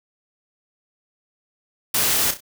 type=noise with echo; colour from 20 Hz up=white; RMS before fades=-20 dBFS; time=1.94-2.31 s; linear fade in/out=5 ms; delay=32 ms; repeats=3; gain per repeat=-9 dB; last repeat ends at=2.406 s; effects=none